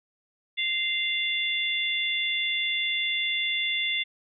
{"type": "harmonic tone", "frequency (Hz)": 695, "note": "F5", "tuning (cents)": -9, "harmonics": [3, 4, 5], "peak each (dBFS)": [-28, -32, -28], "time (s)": [0.57, 4.04], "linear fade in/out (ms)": 20, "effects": []}